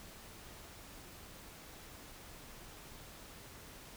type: silence
effects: pink hiss -53 dBFS RMS until 3.96 s